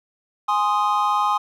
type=chord; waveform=triangle; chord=Ab major; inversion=none; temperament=equal; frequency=830.6 / 1046.5 / 1244.5 Hz; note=Ab5 / C6 / Eb6; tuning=0 / 0 / 0 cents; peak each=-20 dBFS; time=0.48-1.38 s; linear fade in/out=10 ms; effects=none